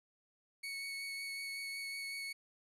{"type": "tone with vibrato", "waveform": "30% pulse", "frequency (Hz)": 2217, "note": "C#7", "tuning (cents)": 0, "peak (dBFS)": -38, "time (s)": [0.63, 2.33], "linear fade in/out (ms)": 10, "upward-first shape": "triangle", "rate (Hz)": 5.4, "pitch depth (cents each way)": 13, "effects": ["resampled to 32000 Hz", "12-bit"]}